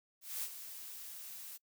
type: noise with ADSR envelope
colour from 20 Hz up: blue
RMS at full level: -38 dBFS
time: 0.21-1.58 s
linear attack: 210 ms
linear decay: 65 ms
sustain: -10 dB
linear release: 22 ms
effects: noise-tail reverb RT60 0.1 s tail -25 dB re dry